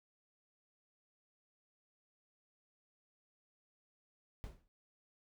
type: noise with exponential decay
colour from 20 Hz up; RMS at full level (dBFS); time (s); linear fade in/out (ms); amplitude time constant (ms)
brown; -42; 4.44-4.68; 0; 52
effects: none